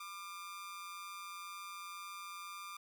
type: tone with amplitude modulation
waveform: sawtooth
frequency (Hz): 1194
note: D6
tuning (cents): +28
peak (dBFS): -39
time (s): 0-2.77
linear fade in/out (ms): 5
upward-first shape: sine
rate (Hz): 182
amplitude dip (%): 55
effects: none